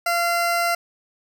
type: tone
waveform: 20% pulse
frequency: 688 Hz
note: F5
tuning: 26 cents flat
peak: -14 dBFS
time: 0.06-0.75 s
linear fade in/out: 5 ms
effects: none